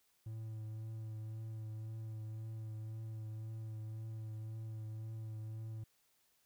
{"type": "tone with vibrato", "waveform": "triangle", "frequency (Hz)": 110, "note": "A2", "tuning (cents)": 0, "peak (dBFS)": -40, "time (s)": [0.26, 5.84], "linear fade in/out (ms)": 5, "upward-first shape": "triangle", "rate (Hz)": 1.9, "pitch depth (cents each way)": 23, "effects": ["white hiss -75 dBFS RMS until 6.45 s"]}